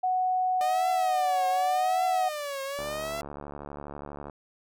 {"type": "tone", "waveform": "sine", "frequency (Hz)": 740, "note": "F#5", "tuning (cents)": 0, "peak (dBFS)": -23, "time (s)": [0.03, 2.29], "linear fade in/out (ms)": 10}
{"type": "tone with vibrato", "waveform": "sawtooth", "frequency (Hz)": 604, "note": "D5", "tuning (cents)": 48, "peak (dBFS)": -28, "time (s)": [0.61, 3.21], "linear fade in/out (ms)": 0, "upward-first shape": "triangle", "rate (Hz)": 0.87, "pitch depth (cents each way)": 200}
{"type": "click train", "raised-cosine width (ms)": 1, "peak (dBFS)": -25, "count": 110, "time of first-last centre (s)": [2.79, 4.298], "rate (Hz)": 72.3}
{"effects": []}